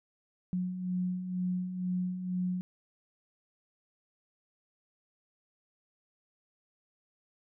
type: beating tone pair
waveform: sine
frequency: 180 / 182.1 Hz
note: F#3 / F#3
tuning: -47 / -27 cents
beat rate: 2.1 Hz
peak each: -39 / -31 dBFS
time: 0.53-2.61 s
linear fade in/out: 0 ms
effects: none